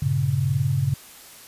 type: chord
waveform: sine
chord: G diminished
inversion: none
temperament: equal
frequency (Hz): 98 / 116.54 / 138.59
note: G2 / Bb2 / Db3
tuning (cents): 0 / 0 / 0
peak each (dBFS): -26 / -26 / -21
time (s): 0.02-0.94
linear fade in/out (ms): 5
effects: white hiss -45 dBFS RMS until 1.47 s + resampled to 32000 Hz